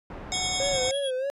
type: low-pass noise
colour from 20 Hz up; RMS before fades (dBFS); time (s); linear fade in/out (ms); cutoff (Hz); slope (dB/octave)
pink; -39; 0.1-0.9; 2; 1400; 12
type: harmonic tone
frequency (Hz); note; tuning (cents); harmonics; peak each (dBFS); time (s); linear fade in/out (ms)
739; F#5; -2; 1 / 3 / 5 / 7 / 9 / 10; -34 / -34 / -34 / -34 / -34 / -34; 0.32-0.91; 0
type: tone with tremolo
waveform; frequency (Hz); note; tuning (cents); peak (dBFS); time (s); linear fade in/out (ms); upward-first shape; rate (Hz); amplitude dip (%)
square; 3322; G#7; 0; -30; 0.33-1.11; 10; triangle; 9.9; 75
type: tone with vibrato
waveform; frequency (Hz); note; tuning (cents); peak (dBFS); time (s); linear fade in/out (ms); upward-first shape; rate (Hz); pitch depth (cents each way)
triangle; 536; C5; +42; -24; 0.6-1.3; 0; sine; 3.2; 91
effects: resampled to 32000 Hz